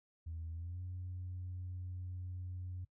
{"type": "tone with pitch glide", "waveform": "sine", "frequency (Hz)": [81.8, 90.76], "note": ["E2", "F#2"], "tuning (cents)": [-13, -33], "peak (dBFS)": -40, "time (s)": [0.26, 2.85], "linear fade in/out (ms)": 10, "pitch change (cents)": 180, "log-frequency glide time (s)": [0.52, 0.81], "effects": ["noise-tail reverb RT60 0.1 s tail -20 dB re dry", "tanh soft clip ceiling -37 dBFS"]}